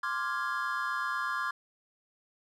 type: chord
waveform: triangle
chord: D half-diminished seventh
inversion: third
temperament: equal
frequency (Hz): 1046.5 / 1174.7 / 1396.9 / 1661.2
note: C6 / D6 / F6 / Ab6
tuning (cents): 0 / 0 / 0 / 0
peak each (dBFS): -34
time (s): 0.03-1.51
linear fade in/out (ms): 5
effects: none